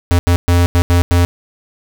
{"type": "tone bursts at uneven times", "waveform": "square", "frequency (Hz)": 87.31, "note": "F2", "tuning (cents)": 0, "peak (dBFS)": -9, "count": 6, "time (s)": [[0.11, 0.19], [0.27, 0.36], [0.48, 0.66], [0.75, 0.82], [0.9, 1.02], [1.11, 1.25]], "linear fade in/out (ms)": 0, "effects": []}